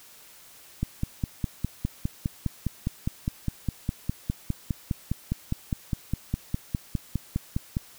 click train, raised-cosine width 5 ms, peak -13 dBFS, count 35, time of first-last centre 0.83-7.769 s, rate 4.9 Hz, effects white hiss -51 dBFS RMS until 7.98 s

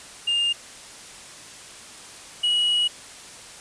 triangle tone pair in turn, 2814 / 2913 Hz, F7 / F#7, +12 / -28 cents, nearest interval minor second, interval 60 cents, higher second, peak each -18 / -17 dBFS, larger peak second, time 0.27-0.53 / 2.43-2.88 s, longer second, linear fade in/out 10 ms, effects white hiss -42 dBFS RMS until 3.6 s + resampled to 22050 Hz

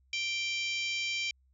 harmonic tone with a mistuned harmonic, 784 Hz, G5, in tune, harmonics 3 / 4 / 5 / 6 / 7 / 8 / 9, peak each -33 / -37 / -43 / -42 / -43 / -49 / -45 dBFS, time 0.13-1.31 s, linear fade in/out 2 ms, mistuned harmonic 9, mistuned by -29 cents, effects added 65 Hz sine -64 dBFS peak until 1.53 s

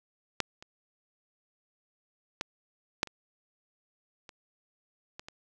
clicks, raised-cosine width 0.2 ms, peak -9 / -29 / -14 / -8 / -28 / -29 / -24 / -26 dBFS, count 8, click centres 0.403 / 0.625 / 2.411 / 3.031 / 3.073 / 4.292 / 5.195 / 5.285 s, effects none

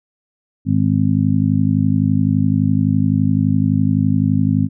harmonic tone, 51.8 Hz, G#1, 4 cents flat, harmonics 2 / 3 / 4 / 5, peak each -18 / -18 / -18 / -18 dBFS, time 0.65-4.69 s, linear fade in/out 50 ms, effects none

